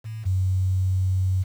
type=tone pair in turn; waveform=sine; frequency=110 / 93.63 Hz; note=A2 / F#2; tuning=0 / +21 cents; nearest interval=minor third; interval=279 cents; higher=first; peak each=-30 / -19 dBFS; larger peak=second; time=0.04-0.25 / 0.25-1.44 s; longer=second; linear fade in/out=20 ms; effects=8-bit